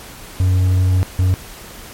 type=tone bursts at uneven times; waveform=triangle; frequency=92.5 Hz; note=F#2; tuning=in tune; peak=-9 dBFS; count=2; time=0.4-1.03 / 1.19-1.34 s; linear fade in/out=0 ms; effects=pink hiss -36 dBFS RMS until 1.93 s + MP3 64 kbps